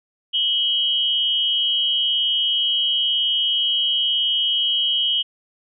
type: tone pair together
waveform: sine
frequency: 2960 / 3221 Hz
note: F#7 / G7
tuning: 0 / +46 cents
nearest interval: minor second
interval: 146 cents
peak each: -20 dBFS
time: 0.33-5.23 s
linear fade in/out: 20 ms
effects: none